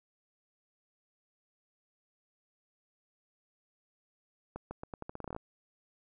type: accelerating click train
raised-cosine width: 1 ms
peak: -26 dBFS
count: 14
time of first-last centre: 4.56-5.364 s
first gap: 150 ms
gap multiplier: 0.83
effects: none